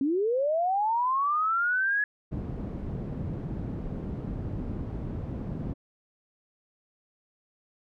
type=linear sweep; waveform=sine; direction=up; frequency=260.7 to 1700 Hz; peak=-23 dBFS; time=0.01-2.04 s; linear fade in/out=2 ms
type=low-pass noise; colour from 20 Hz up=white; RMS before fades=-34 dBFS; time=2.31-5.74 s; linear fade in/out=20 ms; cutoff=200 Hz; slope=12 dB/octave
effects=none